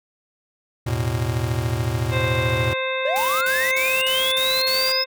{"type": "chord", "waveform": "square", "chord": "E suspended fourth", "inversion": "none", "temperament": "just", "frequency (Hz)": [82.41, 109.88, 123.61], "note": ["E2", "A2", "B2"], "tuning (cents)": [0, -2, 2], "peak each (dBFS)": [-29, -25, -25], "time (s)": [0.86, 2.74], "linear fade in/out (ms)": 10}
{"type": "harmonic tone", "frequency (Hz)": 523.3, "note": "C5", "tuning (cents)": 0, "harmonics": [1, 2, 3, 4, 5, 7], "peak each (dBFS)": [-25, -30, -32, -29, -30, -32], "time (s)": [2.1, 5.06], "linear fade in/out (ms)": 50}
{"type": "linear sweep", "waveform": "triangle", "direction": "up", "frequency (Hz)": [529, 5160], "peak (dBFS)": -19, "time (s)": [3.05, 5.04], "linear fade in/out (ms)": 5}
{"type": "noise bursts", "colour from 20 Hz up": "white", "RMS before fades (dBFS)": -30, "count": 6, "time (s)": [3.16, 4.92], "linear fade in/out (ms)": 0, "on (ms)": 250, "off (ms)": 52}
{"effects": []}